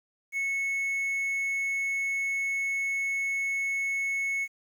triangle tone with quantisation, 2200 Hz, C#7, 14 cents flat, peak -25 dBFS, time 0.32-4.48 s, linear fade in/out 50 ms, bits 9, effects none

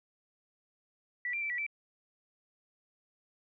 sine tone with pitch steps, 1957 / 2366 / 2328 / 1946 / 2328 Hz, B6 / D7 / D7 / B6 / D7, -16 / +12 / -16 / -26 / -16 cents, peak -32 dBFS, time 1.25-1.665 s, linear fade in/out 2 ms, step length 83 ms, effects none

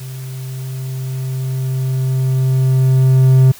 triangle tone with level ramp, 130.81 Hz, C3, in tune, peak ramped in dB -24 to -3 dBFS, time 0-3.52 s, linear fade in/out 10 ms, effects white hiss -39 dBFS RMS until 3.59 s

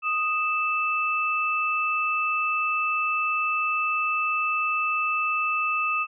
sine tone pair together, 1244.5 / 2637 Hz, D#6 / E7, 0 / 0 cents, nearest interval octave + minor second, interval 1300 cents, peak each -25 dBFS, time 0.02-6.07 s, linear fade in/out 50 ms, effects none

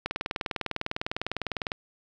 click train, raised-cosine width 0.3 ms, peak -13 dBFS, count 34, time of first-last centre 0.06-1.718 s, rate 19.9 Hz, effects none

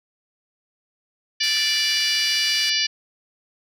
harmonic tone, 585 Hz, D5, 7 cents flat, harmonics 3 / 4 / 5 / 6 / 7 / 8 / 9 / 10, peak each -30 / -27 / -25 / -30 / -29 / -23 / -30 / -32 dBFS, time 1.4-2.87 s, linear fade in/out 10 ms
pink band-pass noise, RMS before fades -35 dBFS, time 1.43-2.7 s, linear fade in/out 5 ms, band 1600 to 13000 Hz, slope 24 dB/octave
effects none

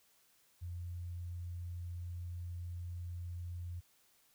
sine tone, 87.31 Hz, F2, in tune, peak -40 dBFS, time 0.61-3.81 s, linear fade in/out 20 ms, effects white hiss -70 dBFS RMS until 4.34 s

